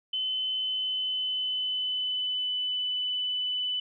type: tone with pitch glide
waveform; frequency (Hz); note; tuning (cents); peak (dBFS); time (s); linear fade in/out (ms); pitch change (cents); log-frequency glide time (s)
sine; 3041 to 2994; F#7 to F#7; +47 to +20; -27; 0.13-3.8; 5; -27; 0.51-2.83
effects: none